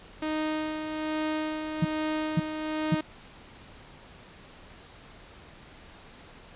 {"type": "tone with tremolo", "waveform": "sawtooth", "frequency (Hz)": 310, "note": "D#4", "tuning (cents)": -6, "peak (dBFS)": -23, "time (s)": [0.22, 3.01], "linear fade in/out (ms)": 5, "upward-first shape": "sine", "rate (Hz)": 1.2, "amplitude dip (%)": 45}
{"type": "tone bursts", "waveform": "sine", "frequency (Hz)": 167, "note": "E3", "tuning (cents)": 23, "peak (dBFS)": -19, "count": 3, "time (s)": [1.82, 2.947], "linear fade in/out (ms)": 5, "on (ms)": 29, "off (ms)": 520}
{"effects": ["pink hiss -50 dBFS RMS until 6.55 s", "resampled to 8000 Hz"]}